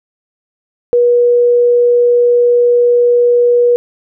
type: tone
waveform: sine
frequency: 482.8 Hz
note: B4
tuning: 39 cents flat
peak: -6 dBFS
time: 0.93-3.76 s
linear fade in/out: 0 ms
effects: none